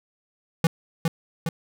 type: tone with echo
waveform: square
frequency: 164.81 Hz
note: E3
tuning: in tune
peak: -16 dBFS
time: 0.64-0.67 s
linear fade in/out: 2 ms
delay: 410 ms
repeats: 2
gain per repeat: -4 dB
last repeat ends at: 1.49 s
effects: none